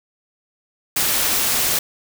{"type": "noise with amplitude modulation", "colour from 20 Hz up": "white", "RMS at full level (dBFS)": -17, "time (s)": [0.96, 1.79], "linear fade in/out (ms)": 5, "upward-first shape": "sine", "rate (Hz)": 291, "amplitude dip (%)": 45, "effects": []}